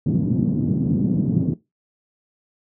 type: band-pass noise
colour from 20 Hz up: white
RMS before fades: -20 dBFS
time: 0.06-1.54 s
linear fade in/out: 5 ms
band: 120 to 240 Hz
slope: 24 dB/octave
effects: noise-tail reverb RT60 0.2 s tail -18 dB re dry